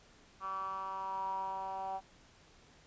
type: tone with band-pass filter sweep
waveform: 10% pulse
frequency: 191.8 Hz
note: G3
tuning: 37 cents flat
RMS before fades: -39 dBFS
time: 0.4-2.01 s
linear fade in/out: 50 ms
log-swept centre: 1200 to 800 Hz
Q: 8.9
effects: pink hiss -62 dBFS RMS until 2.86 s + resampled to 16000 Hz